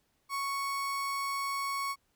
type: tone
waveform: 35% pulse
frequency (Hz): 1108.7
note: C#6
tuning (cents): 0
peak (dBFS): -30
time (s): 0.29-1.96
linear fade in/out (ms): 50
effects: pink hiss -74 dBFS RMS until 2.15 s